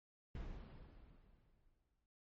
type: noise with exponential decay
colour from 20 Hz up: brown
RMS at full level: -45 dBFS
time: 0.35-2.06 s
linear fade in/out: 2 ms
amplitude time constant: 370 ms
effects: low-pass 4000 Hz 12 dB/octave + MP3 32 kbps